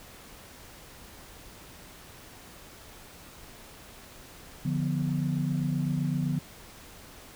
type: chord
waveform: sine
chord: B diminished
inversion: first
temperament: equal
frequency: 146.83 / 174.61 / 246.9 Hz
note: D3 / F3 / B3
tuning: 0 / 0 / 0 cents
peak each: -28 / -30 / -32 dBFS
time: 4.65-6.39 s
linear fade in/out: 5 ms
effects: tanh soft clip ceiling -16 dBFS + pink hiss -49 dBFS RMS until 7.35 s